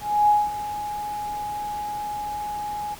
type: tone with ADSR envelope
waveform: sine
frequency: 834 Hz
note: G#5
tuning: 7 cents sharp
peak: -13 dBFS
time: 0-2.95 s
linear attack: 290 ms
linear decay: 210 ms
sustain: -14 dB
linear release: 12 ms
effects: pink hiss -42 dBFS RMS until 2.99 s